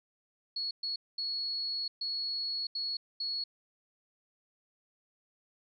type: tone bursts at uneven times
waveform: sine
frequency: 4357 Hz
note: C#8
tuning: 31 cents flat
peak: -32 dBFS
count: 6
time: 0.56-0.71 / 0.83-0.96 / 1.18-1.88 / 2.01-2.67 / 2.75-2.97 / 3.2-3.44 s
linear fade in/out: 5 ms
effects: none